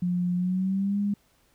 sine tone with pitch glide, 177.9 to 203.2 Hz, F3 to G#3, +32 to -38 cents, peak -23 dBFS, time 0.02-1.14 s, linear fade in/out 5 ms, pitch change +230 cents, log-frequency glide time 0.36-0.99 s, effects pink hiss -65 dBFS RMS until 1.54 s

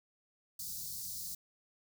white band-stop noise, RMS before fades -42 dBFS, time 0.59-1.35 s, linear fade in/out 5 ms, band 200 to 4200 Hz, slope 48 dB/octave, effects none

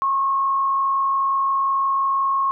sine tone with frequency modulation, 1088 Hz, C#6, 33 cents flat, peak -17 dBFS, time 0.02-2.51 s, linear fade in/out 0 ms, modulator 45.7 Hz, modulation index 0.46, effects none

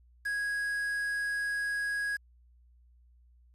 triangle tone with quantisation, 1656 Hz, G#6, 5 cents flat, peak -28 dBFS, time 0.25-2.17 s, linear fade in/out 10 ms, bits 8, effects added 60 Hz sine -58 dBFS peak until 3.54 s + resampled to 32000 Hz

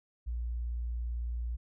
sine tone, 59 Hz, A#1, 22 cents sharp, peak -32 dBFS, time 0.26-1.57 s, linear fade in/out 20 ms, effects none

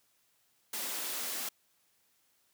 white high-pass noise, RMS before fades -37 dBFS, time 0.73-1.49 s, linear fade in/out 5 ms, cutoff 190 Hz, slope 96 dB/octave, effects white hiss -72 dBFS RMS until 2.53 s + high-pass 60 Hz 12 dB/octave

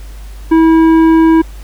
sine tone with tanh clipping, 324.3 Hz, E4, 28 cents flat, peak -6 dBFS, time 0.51-1.42 s, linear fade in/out 10 ms, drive 11 dB, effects added 50 Hz sine -26 dBFS peak until 1.63 s + pink hiss -41 dBFS RMS until 1.63 s

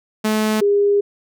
sawtooth / sine tone pair in turn, 215.8 / 406 Hz, A3 / G#4, -33 / -39 cents, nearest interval major seventh, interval 1094 cents, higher second, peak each -12 dBFS, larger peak neither, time 0.24-0.61 / 0.61-1.01 s, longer second, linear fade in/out 10 ms, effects none

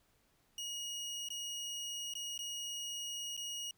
25% pulse tone with dropouts, 2886 Hz, F#7, 44 cents flat, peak -36 dBFS, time 0.58-3.71 s, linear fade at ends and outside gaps 2 ms, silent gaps 1.287-1.303 / 2.138-2.152 / 2.378-2.39 / 3.367-3.375 s, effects pink hiss -73 dBFS RMS until 3.77 s

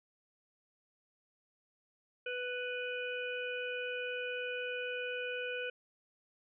harmonic tone, 495.2 Hz, B4, 5 cents sharp, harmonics 1 / 3 / 5 / 6, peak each -39 / -41 / -42 / -47 dBFS, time 2.26-5.7 s, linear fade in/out 5 ms, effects none

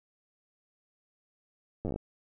slowing click train, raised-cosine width 2 ms, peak -21 dBFS, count 9, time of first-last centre 1.85-1.961 s, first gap 9 ms, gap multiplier 1.12, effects none

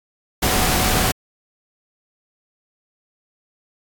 sine tone in noise, 743 Hz, F#5, 7 cents sharp, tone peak -27 dBFS, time 0.42-1.12 s, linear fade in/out 10 ms, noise pink, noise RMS -18 dBFS, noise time 0.42-1.12 s, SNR -12 dB, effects AAC 64 kbps

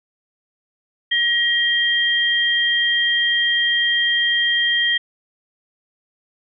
sine tone pair together, 1899 / 3194 Hz, A#6 / G7, +32 / +32 cents, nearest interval major sixth, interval 900 cents, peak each -18 dBFS, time 1.11-4.98 s, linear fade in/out 10 ms, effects none

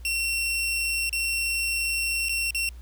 sawtooth tone with dropouts, 2723 Hz, F7, 44 cents flat, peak -21 dBFS, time 0.05-2.69 s, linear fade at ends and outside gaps 1 ms, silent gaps 1.094-1.128 / 2.286-2.293 / 2.507-2.547 s, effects added 60 Hz sine -39 dBFS peak until 2.81 s + pink hiss -58 dBFS RMS until 2.81 s

